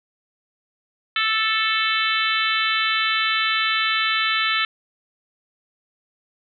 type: harmonic tone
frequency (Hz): 440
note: A4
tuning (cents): 0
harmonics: 3 / 4 / 5 / 6 / 7 / 8 / 9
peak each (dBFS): -24 / -25 / -26 / -27 / -27 / -28 / -29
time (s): 1.16-4.65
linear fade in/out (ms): 2
effects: none

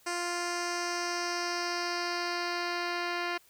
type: tone with low-pass filter sweep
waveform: 10% pulse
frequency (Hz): 349.2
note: F4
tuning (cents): 0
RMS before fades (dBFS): -33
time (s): 0.06-3.38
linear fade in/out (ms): 10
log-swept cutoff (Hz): 7500 to 3600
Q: 2.6
effects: white hiss -62 dBFS RMS until 3.49 s

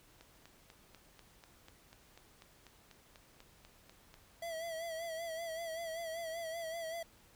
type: click train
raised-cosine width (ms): 0.2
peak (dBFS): -37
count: 17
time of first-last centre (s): 0.21-4.141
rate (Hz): 4.07
type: tone with vibrato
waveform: square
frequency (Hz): 659.3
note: E5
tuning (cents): 0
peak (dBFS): -40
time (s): 4.42-7.03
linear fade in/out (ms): 5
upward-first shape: sine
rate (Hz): 5.2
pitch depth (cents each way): 54
effects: pink hiss -64 dBFS RMS until 7.35 s

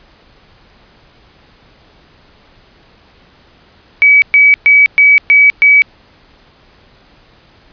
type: tone bursts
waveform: sine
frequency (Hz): 2279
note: C#7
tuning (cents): +47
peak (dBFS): -3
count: 6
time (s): 4.02-5.82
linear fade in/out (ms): 0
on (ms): 200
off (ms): 120
effects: pink hiss -46 dBFS RMS until 7.72 s + resampled to 11025 Hz

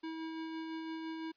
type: tone with tremolo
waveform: square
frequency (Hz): 322.3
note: E4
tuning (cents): -39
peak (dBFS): -39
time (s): 0.03-1.32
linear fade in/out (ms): 10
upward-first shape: sine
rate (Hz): 5.9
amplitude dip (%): 25
effects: white hiss -75 dBFS RMS until 1.36 s + resampled to 11025 Hz

